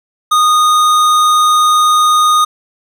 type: tone with tanh clipping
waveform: sine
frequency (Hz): 1234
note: D#6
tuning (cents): -15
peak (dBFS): -9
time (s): 0.31-2.45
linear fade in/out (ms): 10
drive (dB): 18
effects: none